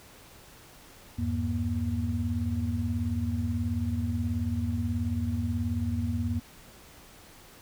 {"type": "tone cluster", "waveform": "sine", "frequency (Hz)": [82.7, 101.2, 237.5], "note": ["E2", "G#2", "A#3"], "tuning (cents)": [6, -44, 33], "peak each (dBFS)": -31, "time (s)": [1.18, 6.4], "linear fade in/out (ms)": 10, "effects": ["pink hiss -52 dBFS RMS until 7.61 s"]}